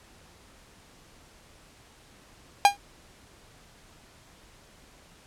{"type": "tone with exponential decay", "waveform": "45% pulse", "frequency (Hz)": 808, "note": "G#5", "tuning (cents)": -48, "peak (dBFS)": -10, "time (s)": [2.65, 2.77], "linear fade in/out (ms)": 1, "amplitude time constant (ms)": 24, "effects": ["pink hiss -55 dBFS RMS until 5.26 s", "low-pass 10000 Hz 12 dB/octave"]}